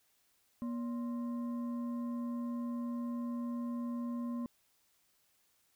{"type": "tone with frequency modulation", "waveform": "sine", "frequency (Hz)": 239.7, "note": "A#3", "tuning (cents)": 48, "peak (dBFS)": -35, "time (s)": [0.62, 4.46], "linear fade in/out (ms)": 0, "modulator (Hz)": 810, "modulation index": 0.32, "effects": ["white hiss -73 dBFS RMS until 5.75 s"]}